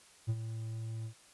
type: tone with ADSR envelope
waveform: triangle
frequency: 112.2 Hz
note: A2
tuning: 34 cents sharp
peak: -25 dBFS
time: 0.27-1.14 s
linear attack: 28 ms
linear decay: 51 ms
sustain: -10 dB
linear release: 87 ms
effects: white hiss -60 dBFS RMS until 1.33 s + resampled to 24000 Hz